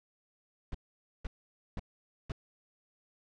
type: noise bursts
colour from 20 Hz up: brown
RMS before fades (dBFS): -36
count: 4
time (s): 0.72-2.32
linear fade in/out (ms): 2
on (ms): 25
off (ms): 500
effects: low-pass 5000 Hz 12 dB/octave